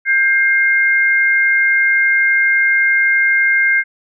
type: tone pair together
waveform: sine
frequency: 1588.2 / 2120 Hz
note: G6 / C7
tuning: +22 / +22 cents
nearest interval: perfect fourth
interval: 500 cents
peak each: -13 dBFS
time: 0.05-3.84 s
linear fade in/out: 50 ms
effects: none